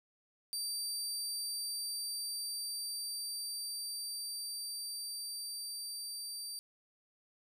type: tone with level ramp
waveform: 25% pulse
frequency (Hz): 4662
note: D8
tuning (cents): -14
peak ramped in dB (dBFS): -31 to -36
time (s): 0.53-6.59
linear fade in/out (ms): 0
effects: none